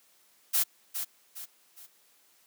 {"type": "noise with echo", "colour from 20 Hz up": "blue", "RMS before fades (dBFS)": -25, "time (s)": [0.53, 0.64], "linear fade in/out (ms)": 20, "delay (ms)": 410, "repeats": 3, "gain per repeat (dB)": -8, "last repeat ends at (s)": 1.87, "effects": ["white hiss -64 dBFS RMS until 2.46 s", "high-pass 200 Hz 12 dB/octave"]}